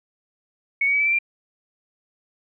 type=tone with pitch steps; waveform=sine; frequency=2217 / 2248 / 2279 / 2311 / 2343 / 2376 Hz; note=C#7 / C#7 / C#7 / D7 / D7 / D7; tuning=0 / +24 / +47 / -28 / -5 / +20 cents; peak=-17 dBFS; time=0.81-1.188 s; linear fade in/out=5 ms; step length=63 ms; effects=none